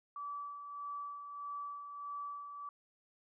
sine tone with tremolo, 1153 Hz, D6, 32 cents flat, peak -39 dBFS, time 0.16-2.69 s, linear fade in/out 2 ms, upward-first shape sine, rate 1.6 Hz, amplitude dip 50%, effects none

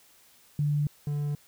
sine / triangle tone pair in turn, 146.83 / 146.04 Hz, D3 / D3, 0 / -9 cents, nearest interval unison, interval 9 cents, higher first, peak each -23 / -25 dBFS, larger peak first, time 0.59-0.87 / 1.07-1.35 s, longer neither, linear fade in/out 2 ms, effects white hiss -59 dBFS RMS until 1.47 s

